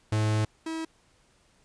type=tone pair in turn; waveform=45% pulse; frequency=107.8 / 323 Hz; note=A2 / E4; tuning=-35 / -35 cents; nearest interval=octave + perfect fifth; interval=1900 cents; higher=second; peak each=-23 / -31 dBFS; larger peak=first; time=0.12-0.45 / 0.66-0.85 s; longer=first; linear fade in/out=5 ms; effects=pink hiss -64 dBFS RMS until 1.64 s + resampled to 22050 Hz